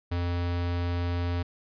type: tone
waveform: square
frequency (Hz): 87.31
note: F2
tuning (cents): 0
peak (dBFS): -27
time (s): 0.11-1.43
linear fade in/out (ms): 10
effects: resampled to 11025 Hz